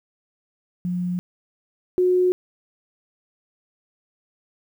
sine tone pair in turn, 178.5 / 363.9 Hz, F3 / F#4, +38 / -29 cents, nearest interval octave, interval 1233 cents, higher second, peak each -22 / -15 dBFS, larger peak second, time 0.85-1.19 / 1.98-2.32 s, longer neither, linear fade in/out 0 ms, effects 9-bit

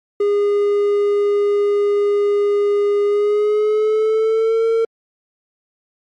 triangle tone with pitch glide, 408.8 to 453.6 Hz, G#4 to A#4, -27 to -47 cents, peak -11 dBFS, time 0.2-4.85 s, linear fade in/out 5 ms, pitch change +180 cents, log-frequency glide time 3.05-4.66 s, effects MP3 48 kbps

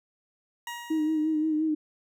20% pulse tone with exponential decay, 950 Hz, A#5, 33 cents sharp, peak -28 dBFS, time 0.67-1.69 s, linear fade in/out 2 ms, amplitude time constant 220 ms
sine tone with vibrato, 311 Hz, D#4, 1 cent flat, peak -23 dBFS, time 0.9-1.75 s, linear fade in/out 10 ms, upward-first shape sine, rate 5.7 Hz, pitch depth 40 cents each way
effects none

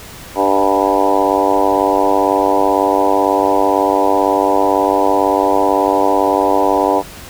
harmonic tone with a mistuned harmonic, 98 Hz, G2, in tune, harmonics 3 / 4 / 5 / 6 / 7 / 8 / 9 / 10, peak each -19 / -19 / -19 / -19 / -19 / -19 / -19 / -19 dBFS, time 0.35-7.03 s, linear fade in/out 50 ms, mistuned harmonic 6, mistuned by +18 cents, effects pink hiss -34 dBFS RMS until 7.29 s

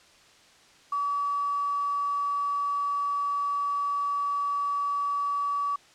sine tone with quantisation, 1143 Hz, D6, 47 cents flat, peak -25 dBFS, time 0.92-5.76 s, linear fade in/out 5 ms, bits 8, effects white hiss -56 dBFS RMS until 5.94 s + low-pass 6000 Hz 12 dB/octave

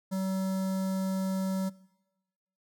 square tone with notch filter, 190.1 Hz, F#3, 47 cents sharp, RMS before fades -31 dBFS, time 0.11-1.7 s, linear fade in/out 20 ms, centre 2600 Hz, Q 0.67, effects noise-tail reverb RT60 1.0 s tail -21 dB re dry

